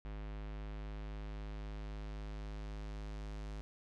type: tone with low-pass filter sweep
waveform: square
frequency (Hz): 51.91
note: G#1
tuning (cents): 0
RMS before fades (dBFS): -44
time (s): 0.05-3.61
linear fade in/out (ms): 0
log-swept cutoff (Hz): 2900 to 6300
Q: 0.93
effects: none